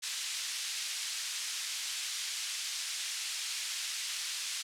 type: band-pass noise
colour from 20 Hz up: white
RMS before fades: -37 dBFS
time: 0.02-4.63 s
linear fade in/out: 20 ms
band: 2400 to 6800 Hz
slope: 12 dB/octave
effects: low-pass 11000 Hz 12 dB/octave